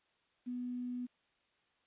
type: tone with quantisation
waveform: sine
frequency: 246.9 Hz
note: B3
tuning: in tune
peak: -37 dBFS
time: 0.46-1.07 s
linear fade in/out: 20 ms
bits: 11
effects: white hiss -75 dBFS RMS until 1.86 s + resampled to 8000 Hz